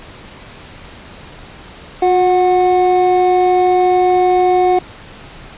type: tone pair together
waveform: triangle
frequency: 360 / 733.4 Hz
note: F#4 / F#5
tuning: -47 / -15 cents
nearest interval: octave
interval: 1232 cents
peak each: -10 dBFS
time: 2.02-4.79 s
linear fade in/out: 5 ms
effects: pink hiss -36 dBFS RMS until 5.57 s + resampled to 8000 Hz